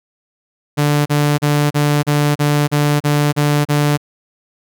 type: tone bursts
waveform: sawtooth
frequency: 146.83 Hz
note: D3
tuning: in tune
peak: -8 dBFS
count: 10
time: 0.77-3.976 s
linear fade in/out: 20 ms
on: 290 ms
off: 34 ms
effects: none